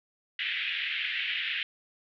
white band-pass noise, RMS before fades -32 dBFS, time 0.39-1.63 s, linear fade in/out 2 ms, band 1700 to 3300 Hz, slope 48 dB/octave, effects none

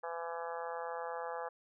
harmonic tone, 168.1 Hz, E3, 34 cents sharp, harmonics 3 / 4 / 5 / 6 / 7 / 8 / 9 / 10, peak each -42 / -46 / -43 / -48 / -47 / -52 / -54 / -51 dBFS, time 0.03-1.49 s, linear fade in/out 10 ms, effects none

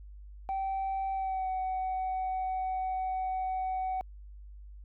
sine tone with pitch glide, 773 to 751 Hz, G5 to F#5, -24 to +26 cents, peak -28 dBFS, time 0.49-4.01 s, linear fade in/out 0 ms, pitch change -50 cents, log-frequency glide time 1.13-1.49 s, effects tanh soft clip ceiling -28 dBFS + added 50 Hz sine -45 dBFS peak until 4.84 s

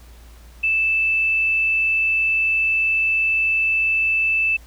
sine tone, 2637 Hz, E7, in tune, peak -16 dBFS, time 0.63-4.57 s, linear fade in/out 10 ms, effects added 58 Hz sine -42 dBFS peak until 4.66 s + pink hiss -51 dBFS RMS until 4.66 s

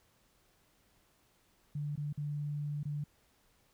sine tone with dropouts, 146.83 Hz, D3, in tune, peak -34 dBFS, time 1.75-3.04 s, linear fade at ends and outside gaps 5 ms, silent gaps 1.957-1.975 / 2.128-2.175 / 2.832-2.853 s, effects pink hiss -70 dBFS RMS until 3.73 s

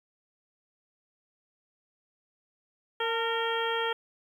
harmonic tone with a mistuned harmonic, 460 Hz, A#4, 23 cents flat, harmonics 1 / 2 / 3 / 4 / 5 / 6 / 7, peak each -31 / -33 / -34 / -36 / -42 / -42 / -35 dBFS, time 3-3.93 s, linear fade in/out 5 ms, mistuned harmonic 2, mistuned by -36 cents, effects 10-bit

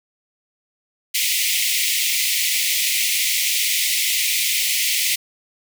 pink high-pass noise, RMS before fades -20 dBFS, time 1.14-5.16 s, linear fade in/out 10 ms, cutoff 2000 Hz, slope 96 dB/octave, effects none

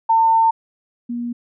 sine tone pair in turn, 902 / 238.9 Hz, A5 / A#3, +43 / +43 cents, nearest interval octave + major seventh, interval 2300 cents, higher first, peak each -11 / -22 dBFS, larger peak first, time 0.09-0.51 / 1.09-1.33 s, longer first, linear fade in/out 10 ms, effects none

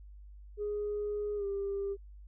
sine tone with pitch glide, 415.3 to 397.5 Hz, G#4 to G4, 0 to +24 cents, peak -31 dBFS, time 0.57-1.97 s, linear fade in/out 50 ms, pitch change -76 cents, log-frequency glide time 1.36-1.45 s, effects tanh soft clip ceiling -28 dBFS + added 50 Hz sine -48 dBFS peak until 2.27 s

